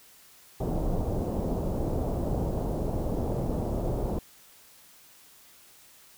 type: low-pass noise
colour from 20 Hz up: pink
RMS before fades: -29 dBFS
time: 0.6-4.19 s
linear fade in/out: 5 ms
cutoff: 720 Hz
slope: 24 dB/octave
effects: white hiss -55 dBFS RMS until 6.17 s